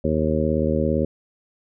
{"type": "harmonic tone", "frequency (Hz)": 77.6, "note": "D#2", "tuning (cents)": -4, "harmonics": [1, 2, 3, 4, 5, 6, 7], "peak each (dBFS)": [-26, -26, -24, -28, -27, -28, -25], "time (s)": [0.04, 1.05], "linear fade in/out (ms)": 5, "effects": []}